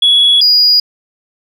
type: tone pair in turn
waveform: sine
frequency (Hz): 3369 / 4890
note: G#7 / D#8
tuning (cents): +24 / -31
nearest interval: tritone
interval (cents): 645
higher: second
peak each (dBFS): -4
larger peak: neither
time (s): 0.02-0.41 / 0.41-0.8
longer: neither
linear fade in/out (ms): 5
effects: tanh soft clip ceiling -2 dBFS